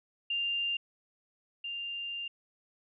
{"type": "tone pair in turn", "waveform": "sine", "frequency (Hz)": [2794, 2794], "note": ["F7", "F7"], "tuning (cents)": [0, 0], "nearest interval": "unison", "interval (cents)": 0, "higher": "neither", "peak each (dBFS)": [-29, -35], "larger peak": "first", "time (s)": [[0.3, 0.77], [1.64, 2.28]], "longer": "second", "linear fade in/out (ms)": 5, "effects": []}